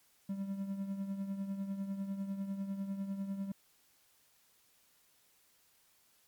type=tone with tremolo; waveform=triangle; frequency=196 Hz; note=G3; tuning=in tune; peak=-31 dBFS; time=0.29-3.52 s; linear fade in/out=5 ms; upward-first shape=triangle; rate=10 Hz; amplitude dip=65%; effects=white hiss -69 dBFS RMS until 6.27 s + MP3 96 kbps